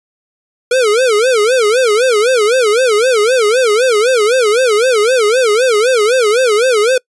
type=tone with vibrato; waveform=square; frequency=465.5 Hz; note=A#4; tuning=2 cents flat; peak=-9 dBFS; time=0.71-6.98 s; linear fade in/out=5 ms; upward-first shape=sine; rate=3.9 Hz; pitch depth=210 cents each way; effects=noise-tail reverb RT60 0.1 s tail -26 dB re dry + resampled to 24000 Hz